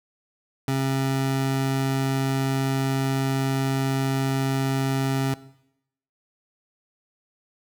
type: tone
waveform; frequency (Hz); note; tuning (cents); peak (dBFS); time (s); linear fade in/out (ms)
25% pulse; 134.6; C3; +49; -18; 0.68-5.34; 2
effects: noise-tail reverb RT60 0.8 s tail -18 dB re dry